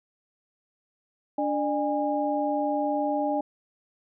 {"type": "tone cluster", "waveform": "sine", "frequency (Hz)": [291.5, 600, 819], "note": ["D4", "D5", "G#5"], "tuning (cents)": [-13, 37, -24], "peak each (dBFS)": -28, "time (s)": [1.38, 3.41], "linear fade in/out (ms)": 5, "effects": []}